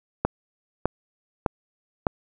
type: click train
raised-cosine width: 1 ms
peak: -6 dBFS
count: 4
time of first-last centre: 0.25-2.068 s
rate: 1.65 Hz
effects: none